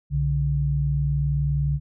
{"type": "tone pair together", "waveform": "sine", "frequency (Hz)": [64.01, 143.7], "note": ["C2", "D3"], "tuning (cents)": [-37, -37], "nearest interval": "octave + major second", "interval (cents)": 1400, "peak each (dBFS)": [-25, -21], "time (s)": [0.1, 1.8], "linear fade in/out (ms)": 50, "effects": []}